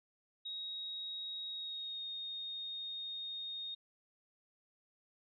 sine tone with pitch glide, 3786 to 3704 Hz, A#7 to A#7, +26 to -12 cents, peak -40 dBFS, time 0.45-3.75 s, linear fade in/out 10 ms, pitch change -38 cents, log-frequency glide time 1.49-2.05 s, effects none

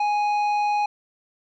sine tone with tanh clipping, 830.6 Hz, G#5, in tune, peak -21 dBFS, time 0-0.86 s, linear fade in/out 5 ms, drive 9 dB, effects none

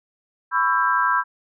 sine chord, C# half-diminished seventh, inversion third, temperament just, 997.9 / 1108.7 / 1330.5 / 1596.6 Hz, B5 / C#6 / E6 / G6, +18 / 0 / +16 / +31 cents, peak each -21 / -25 / -22 / -22 dBFS, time 0.51-1.24 s, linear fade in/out 50 ms, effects none

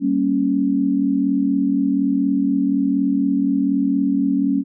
sine chord, G diminished, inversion none, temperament equal, 196 / 233.1 / 277.2 Hz, G3 / Bb3 / Db4, 0 / 0 / 0 cents, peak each -22 / -23 / -17 dBFS, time 0-4.64 s, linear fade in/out 50 ms, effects none

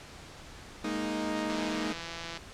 sawtooth chord, Ab suspended second, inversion none, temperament equal, 207.7 / 233.1 / 311.1 Hz, Ab3 / Bb3 / Eb4, 0 / 0 / 0 cents, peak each -33 / -33 / -29 dBFS, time 0.84-1.93 s, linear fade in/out 5 ms
click train, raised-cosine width 0.2 ms, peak -22 dBFS, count 147, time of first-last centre 1.5-2.374 s, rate 167 Hz
effects pink hiss -48 dBFS RMS until 2.53 s + low-pass 7000 Hz 12 dB/octave

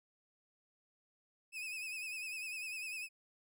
40% pulse tone with vibrato, 2551 Hz, D#7, 43 cents sharp, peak -40 dBFS, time 1.52-3.09 s, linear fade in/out 50 ms, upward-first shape sine, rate 10 Hz, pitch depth 67 cents each way, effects none

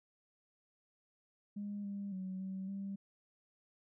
sine tone with pitch steps, 204.3 / 200.3 / 187.6 / 190.4 / 196.8 Hz, G#3 / G3 / F#3 / F#3 / G3, -28 / +38 / +24 / +50 / +7 cents, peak -38 dBFS, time 1.56-2.96 s, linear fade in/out 10 ms, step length 280 ms, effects tanh soft clip ceiling -34 dBFS

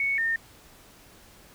sine tone pair in turn, 2217 / 1821.8 Hz, C#7 / A#6, 0 / -40 cents, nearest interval minor third, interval 340 cents, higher first, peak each -23 dBFS, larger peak neither, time 0-0.18 / 0.18-0.36 s, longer neither, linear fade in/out 2 ms, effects pink hiss -53 dBFS RMS until 1.54 s

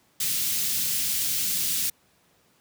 white band-stop noise, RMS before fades -26 dBFS, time 0.2-1.9 s, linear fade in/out 5 ms, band 190 to 3000 Hz, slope 12 dB/octave, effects pink hiss -63 dBFS RMS until 2.6 s + high-pass 100 Hz 12 dB/octave

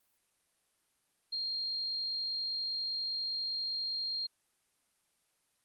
sine tone, 4215 Hz, C8, 12 cents sharp, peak -33 dBFS, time 1.32-4.27 s, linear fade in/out 10 ms, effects white hiss -75 dBFS RMS until 5.64 s + Opus 32 kbps

